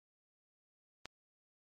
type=click; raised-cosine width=0.2 ms; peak=-25 dBFS; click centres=1.056 s; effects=MP3 64 kbps